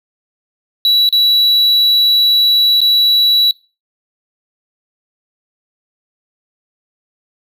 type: tone with dropouts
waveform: triangle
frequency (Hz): 3924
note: B7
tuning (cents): -12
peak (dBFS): -7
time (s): 0.85-3.51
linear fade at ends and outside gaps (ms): 1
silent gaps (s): 1.09-1.126 / 2.805-2.815
effects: noise-tail reverb RT60 0.3 s tail -21 dB re dry